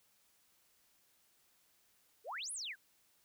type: exponential two-way sweep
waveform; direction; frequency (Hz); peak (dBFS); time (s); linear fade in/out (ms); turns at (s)
sine; up then down; 392 to 11150 to 1436; -40; 2.24-2.76; 50; 2.52
effects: white hiss -72 dBFS RMS until 3.24 s